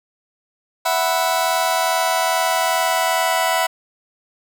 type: chord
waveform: sawtooth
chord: E suspended second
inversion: none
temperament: just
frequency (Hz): 659.3 / 741.7 / 988.9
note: E5 / F#5 / B5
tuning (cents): 0 / +4 / +2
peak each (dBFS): -17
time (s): 0.85-3.67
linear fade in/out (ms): 10
effects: none